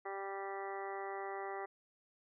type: harmonic tone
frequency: 196 Hz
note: G3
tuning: in tune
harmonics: 2 / 3 / 4 / 5 / 6 / 7 / 8 / 9 / 10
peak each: -44 / -51 / -44 / -53 / -49 / -55 / -59 / -57 / -50 dBFS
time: 0.05-1.66 s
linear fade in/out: 10 ms
effects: none